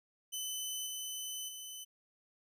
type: tone with level steps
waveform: 15% pulse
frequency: 3023 Hz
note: F#7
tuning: 36 cents sharp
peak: -30 / -32 / -37 dBFS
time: 0.32-1.85 s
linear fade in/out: 20 ms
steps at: 0.86 / 1.48 s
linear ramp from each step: 10 ms
effects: none